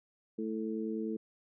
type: harmonic tone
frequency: 110 Hz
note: A2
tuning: in tune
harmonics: 2 / 3 / 4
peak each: -36 / -38 / -39 dBFS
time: 0.38-1.17 s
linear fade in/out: 10 ms
effects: none